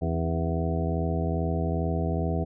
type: harmonic tone with a mistuned harmonic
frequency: 82.41 Hz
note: E2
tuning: in tune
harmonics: 1 / 2 / 3 / 4 / 5 / 6 / 8 / 9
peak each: -28 / -29 / -35 / -36 / -35 / -37 / -35 / -38 dBFS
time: 0.01-2.45 s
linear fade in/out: 20 ms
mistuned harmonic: 3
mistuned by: +64 cents
effects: none